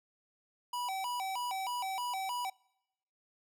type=tone with vibrato; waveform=square; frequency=866 Hz; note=A5; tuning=28 cents flat; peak=-35 dBFS; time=0.73-2.5 s; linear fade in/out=5 ms; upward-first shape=square; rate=3.2 Hz; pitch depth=210 cents each way; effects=noise-tail reverb RT60 0.9 s tail -26 dB re dry